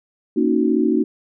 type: chord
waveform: sine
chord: D# minor seventh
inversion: second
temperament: equal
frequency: 233.1 / 277.2 / 311.1 / 370 Hz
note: A#3 / C#4 / D#4 / F#4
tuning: 0 / 0 / 0 / 0 cents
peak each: -20 / -21 / -19 / -21 dBFS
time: 0.36-1.04 s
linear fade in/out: 10 ms
effects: none